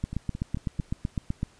two click trains, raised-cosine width 5 ms, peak -22 / -15 dBFS, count 4 / 12, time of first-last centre 0.13-0.792 / 0.04-1.431 s, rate 4.53 / 7.91 Hz, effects pink hiss -58 dBFS RMS until 1.59 s + resampled to 22050 Hz

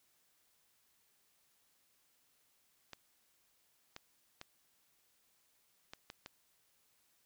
clicks, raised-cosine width 0.2 ms, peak -29 dBFS, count 6, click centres 2.933 / 3.964 / 4.414 / 5.935 / 6.101 / 6.261 s, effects white hiss -74 dBFS RMS until 7.25 s

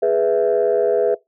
sine chord, E major, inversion first, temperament equal, 415.3 / 493.9 / 659.3 Hz, G#4 / B4 / E5, 0 / 0 / 0 cents, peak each -17 / -17 / -18 dBFS, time 0.02-1.15 s, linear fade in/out 10 ms, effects noise-tail reverb RT60 0.2 s tail -23 dB re dry + tanh soft clip ceiling -8 dBFS

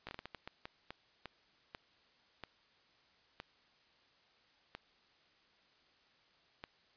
slowing click train, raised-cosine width 0.3 ms, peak -28 dBFS, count 16, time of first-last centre 0.07-6.639 s, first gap 17 ms, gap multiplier 1.4, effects white hiss -69 dBFS RMS until 6.96 s + resampled to 11025 Hz

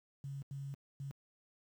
sine tone bursts at uneven times, 138.59 Hz, C#3, in tune, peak -40 dBFS, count 3, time 0.24-0.42 / 0.51-0.74 / 1-1.11 s, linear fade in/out 0 ms, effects high-pass 80 Hz 12 dB/octave + 11-bit

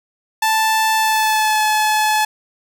sawtooth tone with pitch glide, 880 to 858.4 Hz, A5 to A5, 0 to -43 cents, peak -10 dBFS, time 0.42-2.25 s, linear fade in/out 5 ms, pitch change -43 cents, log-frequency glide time 0.96-1.63 s, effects none

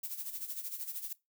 violet noise with tremolo, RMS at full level -38 dBFS, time 0.03-1.13 s, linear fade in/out 5 ms, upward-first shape sine, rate 13 Hz, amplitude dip 70%, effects noise-tail reverb RT60 0.2 s tail -20 dB re dry

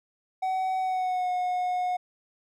triangle tone with pitch glide, 753 to 725.7 Hz, F#5 to F#5, +30 to -34 cents, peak -23 dBFS, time 0.42-1.97 s, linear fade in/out 10 ms, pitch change -64 cents, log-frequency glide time 0.79-1.3 s, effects none

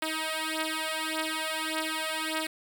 5% pulse beating tone pair, 315.1 / 316.8 Hz, D#4 / D#4, +22 / +31 cents, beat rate 1.7 Hz, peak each -21 dBFS, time 0.02-2.47 s, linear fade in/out 5 ms, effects 8-bit

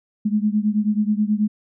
sine beating tone pair, 207.7 / 217 Hz, G#3 / A3, 0 / -24 cents, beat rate 9.3 Hz, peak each -19 / -21 dBFS, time 0.25-1.48 s, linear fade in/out 10 ms, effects none

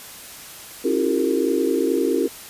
sine tone cluster, 271.9 / 324.7 / 354.5 / 399 / 461 Hz, C#4 / E4 / F4 / G4 / A#4, -33 / -26 / +26 / +31 / -19 cents, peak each -24 dBFS, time 0.84-2.28 s, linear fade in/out 10 ms, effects white hiss -39 dBFS RMS until 2.49 s + resampled to 32000 Hz

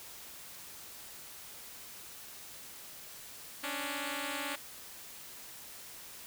5% pulse beating tone pair, 276.8 / 294.8 Hz, C#4 / D4, -2 / +7 cents, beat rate 18 Hz, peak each -27 dBFS, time 3.63-4.56 s, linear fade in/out 10 ms, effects white hiss -49 dBFS RMS until 6.26 s

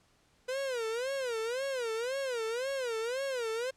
45% pulse tone with vibrato, 493.9 Hz, B4, in tune, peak -32 dBFS, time 0.48-3.71 s, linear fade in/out 10 ms, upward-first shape sine, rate 1.9 Hz, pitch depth 190 cents each way, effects pink hiss -68 dBFS RMS until 3.76 s + low-pass 9000 Hz 12 dB/octave

